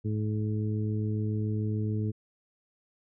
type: harmonic tone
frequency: 107 Hz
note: A2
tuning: 48 cents flat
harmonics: 1 / 2 / 3 / 4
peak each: -28 / -34 / -38 / -40 dBFS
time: 0.04-2.12 s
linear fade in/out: 20 ms
effects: none